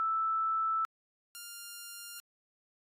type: tone pair in turn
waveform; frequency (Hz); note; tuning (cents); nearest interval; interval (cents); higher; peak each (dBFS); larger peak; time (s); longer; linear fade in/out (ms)
sine / 5% pulse; 1318.5 / 1399.7; E6 / F6; 0 / +3; minor second; 103; second; -28 / -32; first; 0-0.85 / 1.35-2.2; neither; 0
effects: AAC 48 kbps